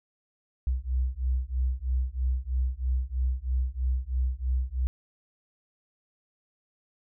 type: beating tone pair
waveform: sine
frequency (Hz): 62.1 / 65.2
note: B1 / C2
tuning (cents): +10 / -5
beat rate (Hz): 3.1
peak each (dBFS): -28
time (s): 0.67-4.87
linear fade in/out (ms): 0
effects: none